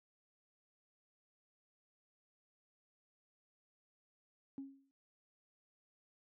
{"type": "tone with exponential decay", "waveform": "sine", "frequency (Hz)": 273, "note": "C#4", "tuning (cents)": -26, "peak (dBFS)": -39, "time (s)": [4.58, 4.91], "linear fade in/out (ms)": 0, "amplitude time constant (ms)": 70, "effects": ["tanh soft clip ceiling -37 dBFS", "high-pass 100 Hz 12 dB/octave"]}